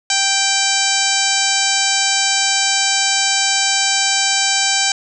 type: harmonic tone with a mistuned harmonic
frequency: 784 Hz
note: G5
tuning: in tune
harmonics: 1 / 2 / 3 / 4 / 5 / 6 / 7 / 8 / 9 / 10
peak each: -23 / -23 / -23 / -23 / -23 / -23 / -23 / -23 / -23 / -23 dBFS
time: 0.1-4.92 s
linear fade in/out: 2 ms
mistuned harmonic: 4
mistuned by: -25 cents
effects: none